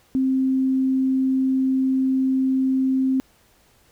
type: tone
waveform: sine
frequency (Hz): 263.2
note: C4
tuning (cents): +10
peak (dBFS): -17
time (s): 0.15-3.2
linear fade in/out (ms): 0
effects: pink hiss -58 dBFS RMS until 3.91 s